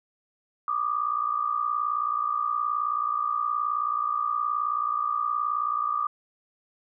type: tone pair together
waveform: sine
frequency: 1167 / 1225.9 Hz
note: D6 / D#6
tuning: -11 / -26 cents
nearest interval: minor second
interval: 85 cents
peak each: -27 dBFS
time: 0.68-6.07 s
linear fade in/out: 2 ms
effects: none